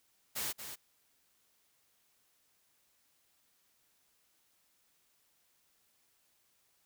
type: noise with echo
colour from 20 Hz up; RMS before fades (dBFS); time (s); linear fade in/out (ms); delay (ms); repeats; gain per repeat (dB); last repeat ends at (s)
white; -37; 0.35-0.53; 20; 230; 1; -8; 0.76
effects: white hiss -73 dBFS RMS until 6.85 s